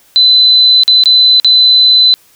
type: tone with dropouts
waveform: sine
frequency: 4021 Hz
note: B7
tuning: 30 cents sharp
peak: -3 dBFS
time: 0.16-2.14 s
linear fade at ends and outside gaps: 0 ms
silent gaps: 0.835-0.879 / 1.037-1.058 / 1.399-1.446 s
effects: white hiss -47 dBFS RMS until 2.35 s